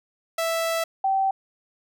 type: tone pair in turn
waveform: sawtooth / sine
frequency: 659.3 / 773.8 Hz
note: E5 / G5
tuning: 0 / -23 cents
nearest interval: minor third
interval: 277 cents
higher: second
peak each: -19 dBFS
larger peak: neither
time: 0.38-0.84 / 1.04-1.31 s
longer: first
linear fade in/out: 5 ms
effects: none